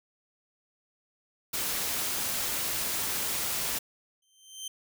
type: noise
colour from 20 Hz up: white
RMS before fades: -31 dBFS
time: 1.53-3.79 s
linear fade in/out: 10 ms
type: tone with exponential growth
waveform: 20% pulse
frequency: 3121 Hz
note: G7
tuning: 8 cents flat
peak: -28 dBFS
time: 4.22-4.68 s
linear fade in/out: 5 ms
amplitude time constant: 100 ms
effects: none